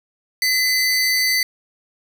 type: tone pair together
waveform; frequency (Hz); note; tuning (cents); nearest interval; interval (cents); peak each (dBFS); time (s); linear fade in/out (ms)
45% pulse; 2024 / 4565; B6 / D8; +42 / -50; octave + major second; 1408; -18 / -19; 0.42-1.43; 2
effects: 8-bit